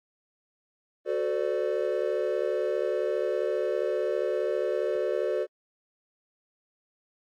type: chord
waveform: triangle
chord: D dominant seventh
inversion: first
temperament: equal with one note detuned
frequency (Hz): 370 / 440 / 512.2 / 587.3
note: F#4 / A4 / C5 / D5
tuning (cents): 0 / 0 / -37 / 0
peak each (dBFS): -29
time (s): 1.05-5.47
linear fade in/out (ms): 50
effects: AAC 64 kbps